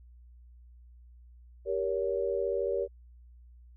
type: chord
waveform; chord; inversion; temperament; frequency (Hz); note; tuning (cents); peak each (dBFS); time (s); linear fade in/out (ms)
sine; G diminished; none; just; 392 / 470.4 / 564.5; G4 / Bb4 / Db5; 0 / +16 / +31; -32; 1.65-2.88; 50
effects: added 60 Hz sine -51 dBFS peak until 3.76 s